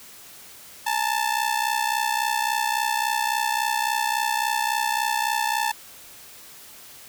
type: ring-modulated tone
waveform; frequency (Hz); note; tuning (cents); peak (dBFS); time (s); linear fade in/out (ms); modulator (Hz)
sawtooth; 880; A5; 0; -15; 0.86-5.72; 10; 31.8
effects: white hiss -45 dBFS RMS until 7.08 s